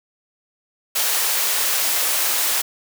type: high-pass noise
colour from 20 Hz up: white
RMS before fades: -20 dBFS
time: 0.95-2.62 s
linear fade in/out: 10 ms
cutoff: 500 Hz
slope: 12 dB/octave
effects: none